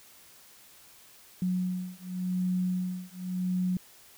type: beating tone pair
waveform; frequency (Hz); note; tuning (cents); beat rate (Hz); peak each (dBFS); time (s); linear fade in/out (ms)
sine; 182.2 / 183.09; F#3 / F#3; -26 / -18; 0.89; -31; 1.42-3.77; 2
effects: white hiss -55 dBFS RMS until 4.17 s

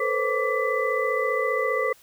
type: tone cluster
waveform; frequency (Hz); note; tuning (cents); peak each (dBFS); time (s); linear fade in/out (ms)
sine; 441.8 / 497 / 532 / 1160 / 2001; A4 / B4 / C5 / D6 / B6; +7 / +11 / +29 / -22 / +22; -28; 0-1.93; 5
effects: white hiss -55 dBFS RMS until 2.02 s

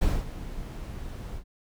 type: noise with ADSR envelope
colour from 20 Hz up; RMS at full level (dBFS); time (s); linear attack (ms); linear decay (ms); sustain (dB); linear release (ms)
brown; -22; 0.01-1.44; 14; 220; -14; 86
effects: none

